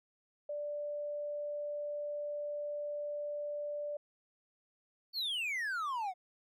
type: tone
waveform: sine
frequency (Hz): 587.3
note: D5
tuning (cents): 0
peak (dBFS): -36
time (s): 0.49-3.97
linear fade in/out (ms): 5
type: exponential sweep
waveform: triangle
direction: down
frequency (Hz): 4572 to 707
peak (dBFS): -32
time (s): 5.13-6.14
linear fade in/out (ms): 50
effects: none